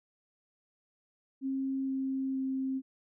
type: tone with pitch steps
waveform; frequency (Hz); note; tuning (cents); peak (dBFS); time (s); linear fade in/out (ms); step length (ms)
sine; 268 / 266.5 / 264.9; C4 / C4 / C4; +42 / +32 / +22; -30; 1.41-2.82; 50; 470
effects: none